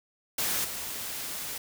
white noise with level steps, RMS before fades -29 / -36 dBFS, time 0.38-1.58 s, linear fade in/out 5 ms, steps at 0.64 s, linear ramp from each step 10 ms, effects none

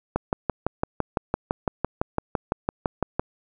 click train, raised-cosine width 1 ms, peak -8 dBFS, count 19, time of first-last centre 0.16-3.195 s, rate 5.93 Hz, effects none

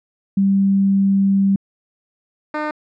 sine / 10% pulse tone pair in turn, 196 / 303.1 Hz, G3 / D#4, 0 / -45 cents, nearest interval minor sixth, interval 755 cents, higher second, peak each -12 dBFS, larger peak neither, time 0.37-1.56 / 2.54-2.71 s, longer first, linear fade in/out 5 ms, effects low-pass 2000 Hz 12 dB/octave

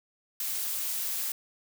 blue noise, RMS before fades -32 dBFS, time 0.4-1.32 s, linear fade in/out 2 ms, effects none

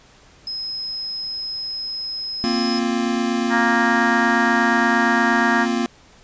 sine tone, 5120 Hz, D#8, 49 cents sharp, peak -25 dBFS, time 0.47-2.79 s, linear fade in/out 2 ms
square chord, Bb suspended second, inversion none, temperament equal, 233.1 / 261.6 / 349.2 Hz, Bb3 / C4 / F4, 0 / 0 / 0 cents, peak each -22 / -25 / -26 dBFS, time 2.44-5.86 s, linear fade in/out 0 ms
harmonic tone, 233.1 Hz, A#3, in tune, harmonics 3 / 4 / 5 / 6 / 7 / 8, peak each -24 / -24 / -26 / -27 / -21 / -24 dBFS, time 3.49-5.67 s, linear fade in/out 50 ms
effects pink hiss -50 dBFS RMS until 6.23 s + resampled to 16000 Hz

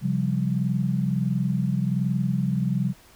sine chord, C suspended fourth, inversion none, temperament equal with one note detuned, 133.79 / 174.61 / 196 Hz, C3 / F3 / G3, +39 / 0 / 0 cents, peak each -25 / -26 / -26 dBFS, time 0.01-2.94 s, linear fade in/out 50 ms, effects pink hiss -53 dBFS RMS until 3.15 s

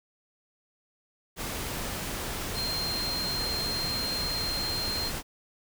sine tone in noise, 4186 Hz, C8, in tune, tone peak -30 dBFS, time 2.54-5.12 s, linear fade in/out 50 ms, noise pink, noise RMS -34 dBFS, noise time 1.36-5.23 s, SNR +1 dB, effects none

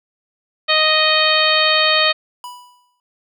harmonic tone, 622.3 Hz, D#5, in tune, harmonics 1 / 2 / 3 / 4 / 5 / 6 / 7, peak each -20 / -20 / -20 / -20 / -20 / -20 / -20 dBFS, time 0.68-2.13 s, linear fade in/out 20 ms
square tone with exponential decay, 984 Hz, B5, 7 cents flat, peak -28 dBFS, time 2.44-3 s, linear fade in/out 1 ms, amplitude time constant 120 ms
effects none

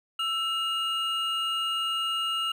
triangle tone pair together, 1329 / 2850 Hz, E6 / F7, +14 / +34 cents, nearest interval octave + minor second, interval 1320 cents, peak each -29 / -26 dBFS, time 0.19-2.52 s, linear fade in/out 5 ms, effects none

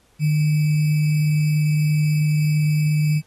sine tone with sample-and-hold, 151.5 Hz, D#3, 46 cents flat, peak -15 dBFS, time 0.19-3.22 s, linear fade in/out 50 ms, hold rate 2450 Hz, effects pink hiss -59 dBFS RMS until 3.26 s + AAC 32 kbps

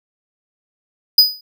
square tone with exponential decay, 4970 Hz, D#8, 3 cents flat, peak -3 dBFS, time 1.18-1.41 s, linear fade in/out 5 ms, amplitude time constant 48 ms, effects none

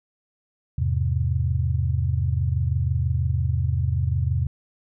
sine chord, E augmented, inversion none, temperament just, 82.41 / 103.01 / 128.76 Hz, E2 / G#2 / B#2, 0 / -14 / -27 cents, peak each -23 / -26 / -24 dBFS, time 0.78-4.47 s, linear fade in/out 5 ms, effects none

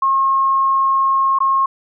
sine tone with dropouts, 1079 Hz, C#6, 47 cents flat, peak -12 dBFS, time 0.02-1.66 s, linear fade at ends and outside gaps 5 ms, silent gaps 1.388-1.403 s, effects none

